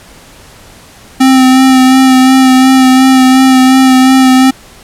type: tone with vibrato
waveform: square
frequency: 260.7 Hz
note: C4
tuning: 6 cents flat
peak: -3 dBFS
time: 1.2-4.51 s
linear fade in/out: 10 ms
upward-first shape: sine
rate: 2.8 Hz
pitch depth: 20 cents each way
effects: pink hiss -36 dBFS RMS until 4.83 s + low-pass 12000 Hz 12 dB/octave